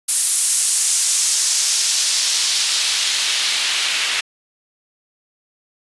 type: noise with band-pass filter sweep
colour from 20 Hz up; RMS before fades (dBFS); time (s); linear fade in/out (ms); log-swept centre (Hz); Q
white; -18; 0.08-4.21; 10; 10000 to 2600; 1.3
effects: resampled to 24000 Hz